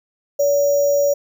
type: tone with sample-and-hold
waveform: sine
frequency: 570 Hz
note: C#5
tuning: 48 cents sharp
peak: -13 dBFS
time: 0.39-1.14 s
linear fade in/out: 10 ms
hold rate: 6300 Hz
effects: none